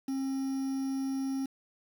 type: tone with quantisation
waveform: triangle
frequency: 268.3 Hz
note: C4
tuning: 44 cents sharp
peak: -28 dBFS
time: 0.08-1.46 s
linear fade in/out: 5 ms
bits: 8
effects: none